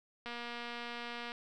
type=click train; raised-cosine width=0.3 ms; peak=-27 dBFS; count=253; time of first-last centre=0.26-1.319 s; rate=238 Hz; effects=none